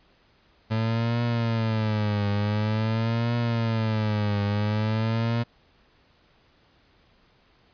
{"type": "tone with vibrato", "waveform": "30% pulse", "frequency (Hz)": 110, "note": "A2", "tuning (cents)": 0, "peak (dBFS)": -20, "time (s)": [0.7, 5.44], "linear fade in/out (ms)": 20, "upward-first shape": "triangle", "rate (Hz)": 0.47, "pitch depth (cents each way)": 140, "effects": ["pink hiss -61 dBFS RMS until 7.73 s", "resampled to 11025 Hz"]}